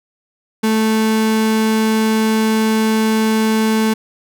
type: tone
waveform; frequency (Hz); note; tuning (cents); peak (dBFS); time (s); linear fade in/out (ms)
35% pulse; 219.6; A3; -3; -11; 0.63-3.94; 10
effects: none